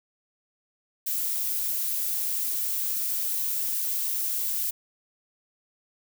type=noise; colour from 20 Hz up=violet; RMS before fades=-28 dBFS; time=1.06-4.71 s; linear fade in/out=10 ms; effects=none